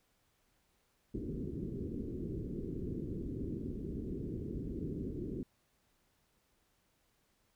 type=low-pass noise; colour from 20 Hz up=white; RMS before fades=-40 dBFS; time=1.14-5.43 s; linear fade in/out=2 ms; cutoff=390 Hz; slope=48 dB/octave; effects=pink hiss -75 dBFS RMS until 7.55 s